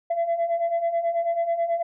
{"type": "beating tone pair", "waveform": "sine", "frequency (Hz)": [670, 679.2], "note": ["E5", "F5"], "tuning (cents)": [28, -48], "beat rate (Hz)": 9.2, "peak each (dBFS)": [-26, -21], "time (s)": [0.1, 1.83], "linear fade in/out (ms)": 10, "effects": ["tanh soft clip ceiling -18 dBFS"]}